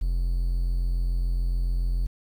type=tone; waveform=triangle; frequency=43.52 Hz; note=F1; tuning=5 cents flat; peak=-20 dBFS; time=0.01-2.07 s; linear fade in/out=10 ms; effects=9-bit